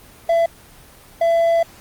triangle tone pair in turn, 670 / 670 Hz, E5 / E5, +28 / +28 cents, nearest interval unison, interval 0 cents, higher neither, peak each -11 dBFS, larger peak neither, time 0.29-0.46 / 1.21-1.63 s, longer second, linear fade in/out 5 ms, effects pink hiss -45 dBFS RMS until 1.8 s + Opus 24 kbps

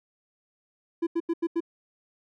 triangle tone bursts, 335.6 Hz, E4, 31 cents sharp, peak -21 dBFS, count 5, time 1.02-1.605 s, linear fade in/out 10 ms, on 49 ms, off 85 ms, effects none

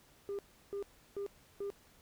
sine tone bursts, 401 Hz, G4, 39 cents sharp, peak -34 dBFS, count 4, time 0.29-1.702 s, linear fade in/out 0 ms, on 98 ms, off 340 ms, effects tanh soft clip ceiling -35 dBFS + pink hiss -64 dBFS RMS until 2.01 s

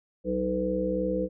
harmonic tone, 62.9 Hz, B1, 32 cents sharp, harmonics 1 / 3 / 5 / 7 / 8, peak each -38 / -31 / -32 / -35 / -28 dBFS, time 0.24-1.29 s, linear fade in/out 50 ms, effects none

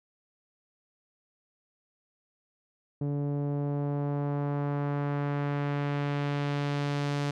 sawtooth tone with low-pass filter sweep, 143.7 Hz, D3, 37 cents flat, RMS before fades -30 dBFS, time 3.01-7.31 s, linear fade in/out 5 ms, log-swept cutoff 410 to 5900 Hz, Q 0.9, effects none

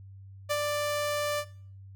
sawtooth tone with ADSR envelope, 589 Hz, D5, 5 cents sharp, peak -21 dBFS, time 0.49-1.45 s, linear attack 23 ms, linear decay 44 ms, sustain -3 dB, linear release 63 ms, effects noise-tail reverb RT60 0.5 s tail -19 dB re dry + added 97 Hz sine -45 dBFS peak until 1.95 s

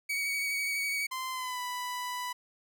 40% pulse tone with vibrato, 2251 Hz, C#7, 26 cents sharp, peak -29 dBFS, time 0.09-1.07 s, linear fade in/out 10 ms, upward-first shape sine, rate 12 Hz, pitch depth 20 cents each way
sawtooth tone with pitch glide, 1037 to 990.7 Hz, C6 to B5, -16 to +5 cents, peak -30 dBFS, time 1.11-2.33 s, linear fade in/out 10 ms, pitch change -79 cents, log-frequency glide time 1.31-1.6 s
effects none

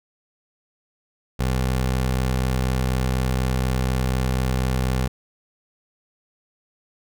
20% pulse tone, 64.1 Hz, C2, 35 cents flat, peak -15 dBFS, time 1.39-5.08 s, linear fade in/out 10 ms, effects none

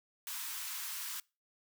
white high-pass noise, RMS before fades -41 dBFS, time 0.27-1.2 s, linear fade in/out 2 ms, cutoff 900 Hz, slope 96 dB/octave, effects noise-tail reverb RT60 0.3 s tail -25 dB re dry

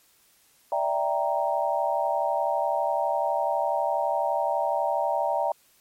sine chord, E half-diminished seventh, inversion third, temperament equal, 587.3 / 659.3 / 784 / 932.3 Hz, D5 / E5 / G5 / Bb5, 0 / 0 / 0 / 0 cents, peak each -28 dBFS, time 0.72-5.52 s, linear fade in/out 2 ms, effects white hiss -61 dBFS RMS until 5.8 s + MP3 64 kbps

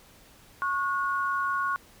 sine tone pair together, 1100 / 1445.8 Hz, C#6 / F#6, -14 / -40 cents, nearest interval perfect fourth, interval 474 cents, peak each -27 / -29 dBFS, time 0.62-1.76 s, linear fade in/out 0 ms, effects pink hiss -55 dBFS RMS until 2 s

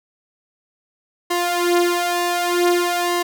sawtooth tone with flanger, 350.6 Hz, F4, 7 cents sharp, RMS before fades -19 dBFS, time 1.3-3.23 s, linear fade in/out 10 ms, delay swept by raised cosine 1 to 4.6 ms, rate 0.54 Hz, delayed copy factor +0.75, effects none

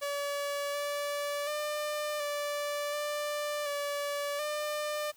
sawtooth tone with pitch steps, 571 / 578 / 598 / 583 / 591 / 575 / 599 Hz, D5 / D5 / D5 / D5 / D5 / D5 / D5, -49 / -28 / +31 / -13 / +11 / -37 / +34 cents, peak -28 dBFS, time 0.01-5.12 s, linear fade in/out 20 ms, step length 730 ms, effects white hiss -61 dBFS RMS until 5.16 s

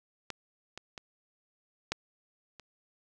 clicks, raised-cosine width 0.2 ms, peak -19 / -24 / -24 / -13 / -30 dBFS, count 5, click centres 0.303 / 0.776 / 0.978 / 1.92 / 2.597 s, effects none

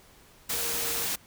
sine tone in noise, 467.7 Hz, A#4, 6 cents sharp, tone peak -41 dBFS, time 0.53-1.06 s, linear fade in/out 10 ms, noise white, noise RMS -30 dBFS, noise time 0.49-1.16 s, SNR -14 dB, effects pink hiss -56 dBFS RMS until 1.26 s

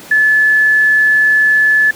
sine tone, 1728 Hz, A6, 32 cents flat, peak -7 dBFS, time 0.11-1.91 s, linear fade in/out 5 ms, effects pink hiss -34 dBFS RMS until 1.95 s + high-pass 150 Hz 12 dB/octave

